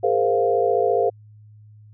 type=tone cluster; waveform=sine; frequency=407.7 / 461.7 / 517 / 696 Hz; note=G#4 / A#4 / C5 / F5; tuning=-32 / -17 / -21 / -6 cents; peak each=-22 dBFS; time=0.03-1.1 s; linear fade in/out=10 ms; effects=added 106 Hz sine -44 dBFS peak until 1.93 s